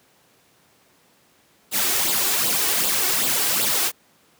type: noise with flanger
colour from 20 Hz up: white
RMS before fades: -21 dBFS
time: 1.71-3.92 s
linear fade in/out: 50 ms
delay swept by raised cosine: 0.24 to 2.74 ms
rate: 2.6 Hz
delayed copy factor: +0.6
effects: pink hiss -58 dBFS RMS until 4.39 s + high-pass 150 Hz 12 dB/octave